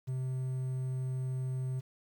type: tone with quantisation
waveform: triangle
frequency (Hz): 129.5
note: C3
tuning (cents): -17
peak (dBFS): -30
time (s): 0.07-1.81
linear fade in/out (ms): 20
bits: 10
effects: none